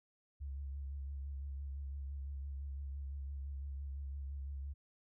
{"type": "tone with vibrato", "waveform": "sine", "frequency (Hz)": 69.3, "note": "C#2", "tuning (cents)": 0, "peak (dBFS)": -40, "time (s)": [0.4, 4.74], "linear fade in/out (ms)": 20, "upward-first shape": "sine", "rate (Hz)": 5.9, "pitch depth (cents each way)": 40, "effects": []}